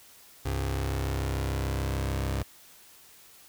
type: tone pair together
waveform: sawtooth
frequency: 66.9 / 100.39 Hz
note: C2 / G2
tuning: +39 / +42 cents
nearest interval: perfect fifth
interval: 703 cents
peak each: -25 / -28 dBFS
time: 0.45-2.43 s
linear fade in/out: 10 ms
effects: white hiss -54 dBFS RMS until 3.48 s